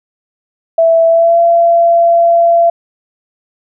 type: tone with pitch glide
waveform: sine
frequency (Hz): 660 to 679.7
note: E5 to F5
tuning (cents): +2 to -47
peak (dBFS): -5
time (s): 0.78-2.7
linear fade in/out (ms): 5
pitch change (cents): +51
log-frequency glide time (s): 1.07-1.39
effects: none